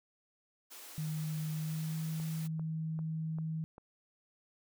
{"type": "high-pass noise", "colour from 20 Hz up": "white", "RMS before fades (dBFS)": -50, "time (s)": [0.7, 2.48], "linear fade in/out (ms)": 20, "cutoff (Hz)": 250, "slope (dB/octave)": 48}
{"type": "tone with pitch glide", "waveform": "sine", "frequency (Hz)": [155.56, 159.38], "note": ["D#3", "D#3"], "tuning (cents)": [0, 42], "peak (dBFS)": -34, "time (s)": [0.98, 3.64], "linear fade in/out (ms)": 0, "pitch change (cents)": 42, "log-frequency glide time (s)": [1.53, 1.99]}
{"type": "click train", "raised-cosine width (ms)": 1, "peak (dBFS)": -37, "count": 5, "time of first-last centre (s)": [2.2, 3.781], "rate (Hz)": 2.53}
{"effects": []}